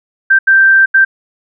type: tone bursts at uneven times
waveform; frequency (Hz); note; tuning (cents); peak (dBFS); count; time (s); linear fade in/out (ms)
sine; 1568; G6; 0; -4; 3; 0.3-0.39 / 0.47-0.86 / 0.94-1.05; 10
effects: none